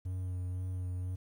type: tone with vibrato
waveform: triangle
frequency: 91.3 Hz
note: F#2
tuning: 23 cents flat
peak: -32 dBFS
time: 0.05-1.16 s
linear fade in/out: 10 ms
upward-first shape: sine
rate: 2 Hz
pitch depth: 18 cents each way
effects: 11-bit